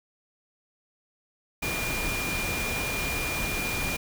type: tone in noise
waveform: sine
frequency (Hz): 2409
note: D7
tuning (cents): +43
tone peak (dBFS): -31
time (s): 1.62-3.97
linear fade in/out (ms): 10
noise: pink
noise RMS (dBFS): -31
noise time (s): 1.62-3.97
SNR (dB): -3
effects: none